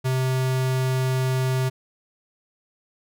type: tone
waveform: square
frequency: 130 Hz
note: C3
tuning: 11 cents flat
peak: -21 dBFS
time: 0.04-1.7 s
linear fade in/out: 20 ms
effects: none